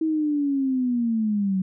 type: linear sweep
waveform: sine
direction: down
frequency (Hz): 321.8 to 185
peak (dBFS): -20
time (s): 0.01-1.62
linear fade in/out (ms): 5
effects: none